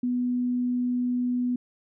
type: tone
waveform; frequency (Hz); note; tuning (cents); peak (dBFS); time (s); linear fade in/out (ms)
sine; 246.9; B3; 0; -23; 0.03-1.56; 5
effects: none